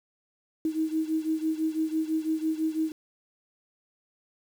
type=beating tone pair; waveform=sine; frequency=315 / 321 Hz; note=D#4 / E4; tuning=+21 / -46 cents; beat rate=6 Hz; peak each=-27 / -30 dBFS; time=0.65-2.92 s; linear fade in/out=2 ms; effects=8-bit